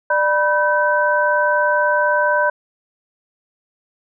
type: tone cluster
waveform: sine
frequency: 595 / 980 / 1536 Hz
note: D5 / B5 / G6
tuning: +22 / -14 / -36 cents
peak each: -18 dBFS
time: 0.1-2.5 s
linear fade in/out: 5 ms
effects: none